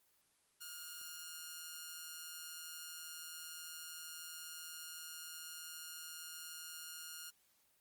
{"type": "tone with amplitude modulation", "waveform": "5% pulse", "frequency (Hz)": 1422, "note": "F6", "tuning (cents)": 31, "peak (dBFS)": -33, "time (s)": [0.6, 7.31], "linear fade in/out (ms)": 20, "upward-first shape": "sine", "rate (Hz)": 163, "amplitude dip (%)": 55, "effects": ["white hiss -74 dBFS RMS until 7.8 s", "Opus 24 kbps"]}